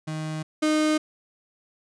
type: tone pair in turn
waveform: 35% pulse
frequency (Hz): 156.1 / 307.8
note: D#3 / D#4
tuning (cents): +6 / -19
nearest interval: octave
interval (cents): 1175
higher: second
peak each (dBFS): -27 / -18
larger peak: second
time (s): 0.07-0.43 / 0.62-0.98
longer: neither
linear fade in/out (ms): 10
effects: resampled to 22050 Hz